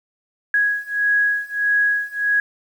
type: beating tone pair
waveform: sine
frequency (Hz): 1661.2 / 1662.8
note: G#6 / G#6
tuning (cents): 0 / +2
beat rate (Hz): 1.6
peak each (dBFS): -20 / -19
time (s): 0.54-2.4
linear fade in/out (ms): 2
effects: 8-bit